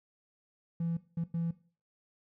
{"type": "tone bursts at uneven times", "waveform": "triangle", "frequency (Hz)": 167.7, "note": "E3", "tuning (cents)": 30, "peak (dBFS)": -27, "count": 3, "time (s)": [[0.8, 0.97], [1.17, 1.24], [1.34, 1.51]], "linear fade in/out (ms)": 5, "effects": ["noise-tail reverb RT60 0.4 s tail -19 dB re dry", "tanh soft clip ceiling -25 dBFS"]}